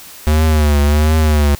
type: tone with vibrato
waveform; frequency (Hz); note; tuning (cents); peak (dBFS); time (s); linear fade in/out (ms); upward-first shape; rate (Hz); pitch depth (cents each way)
square; 75.4; D2; +46; -10; 0.27-1.55; 0; triangle; 1.4; 90
effects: white hiss -36 dBFS RMS until 1.59 s